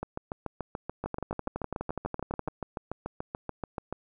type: two click trains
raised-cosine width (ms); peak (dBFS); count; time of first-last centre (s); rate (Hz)
1; -18 / -19; 18 / 28; 1.06-2.477 / 0.03-3.926; 12 / 6.93
effects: none